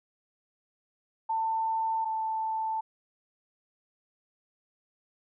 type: tone pair in turn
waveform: sine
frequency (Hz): 893 / 883.3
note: A5 / A5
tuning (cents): +25 / +6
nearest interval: unison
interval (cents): 19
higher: first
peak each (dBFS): -26 / -28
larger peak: first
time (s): 1.29-2.05 / 2.05-2.81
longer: neither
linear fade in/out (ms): 10
effects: none